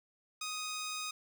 10% pulse tone, 1249 Hz, D#6, 6 cents sharp, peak -29 dBFS, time 0.41-1.11 s, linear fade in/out 5 ms, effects none

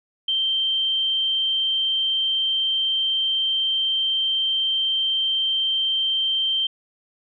sine tone, 3136 Hz, G7, in tune, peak -19 dBFS, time 0.28-6.67 s, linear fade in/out 5 ms, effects none

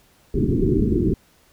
white low-pass noise, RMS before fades -19 dBFS, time 0.34-1.14 s, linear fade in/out 5 ms, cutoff 410 Hz, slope 96 dB/octave, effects pink hiss -57 dBFS RMS until 1.52 s

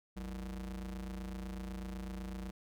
square ring-modulated tone, 67.5 Hz, C#2, 45 cents flat, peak -38 dBFS, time 0.16-2.51 s, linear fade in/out 10 ms, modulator 121 Hz, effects none

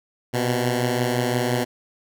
10% pulse beating tone pair, 122.1 / 127.9 Hz, B2 / C3, -19 / -39 cents, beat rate 5.8 Hz, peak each -13 / -19 dBFS, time 0.33-1.65 s, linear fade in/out 20 ms, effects none

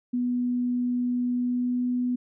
sine tone with pitch glide, 245.9 to 247.5 Hz, B3 to B3, -7 to +4 cents, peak -23 dBFS, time 0.13-2.16 s, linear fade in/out 10 ms, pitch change +11 cents, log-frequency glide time 1.36-1.86 s, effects none

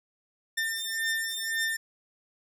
sawtooth beating tone pair, 1800 / 1801.9 Hz, A6 / A6, +39 / +41 cents, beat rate 1.9 Hz, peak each -28 dBFS, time 0.57-1.77 s, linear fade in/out 10 ms, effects none

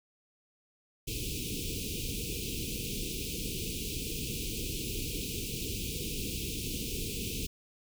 pink band-stop noise, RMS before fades -36 dBFS, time 1.07-7.47 s, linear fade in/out 10 ms, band 480 to 2400 Hz, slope 96 dB/octave, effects none

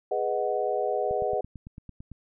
sine chord, G# minor seventh, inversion none, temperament equal, 415.3 / 493.9 / 622.3 / 740 Hz, G#4 / B4 / D#5 / F#5, 0 / 0 / 0 / 0 cents, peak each -30 dBFS, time 0.11-1.41 s, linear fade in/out 5 ms
click train, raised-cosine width 5 ms, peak -29 dBFS, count 10, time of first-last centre 1.11-2.117 s, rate 8.94 Hz
effects none

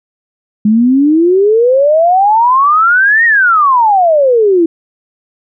sine exponential two-way sweep, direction up then down, 206.6 to 1897 to 322.1 Hz, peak -5 dBFS, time 0.65-4.66 s, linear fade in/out 5 ms, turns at 3.25 s, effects none

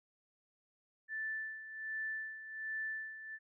sine tone with tremolo, 1760 Hz, A6, in tune, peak -36 dBFS, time 1.08-3.39 s, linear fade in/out 50 ms, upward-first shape sine, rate 1.3 Hz, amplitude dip 70%, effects none

